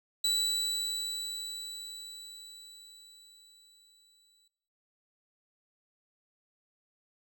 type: tone with exponential decay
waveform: 35% pulse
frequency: 3951 Hz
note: B7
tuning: in tune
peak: -23 dBFS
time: 0.24-4.48 s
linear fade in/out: 5 ms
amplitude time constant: 920 ms
effects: noise-tail reverb RT60 0.8 s tail -19 dB re dry